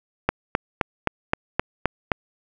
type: click train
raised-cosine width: 0.5 ms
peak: -3 dBFS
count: 8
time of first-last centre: 0.29-2.118 s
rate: 3.83 Hz
effects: none